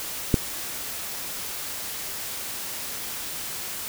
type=click; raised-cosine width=3 ms; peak=-4 dBFS; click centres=0.342 s; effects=white hiss -33 dBFS RMS until 3.88 s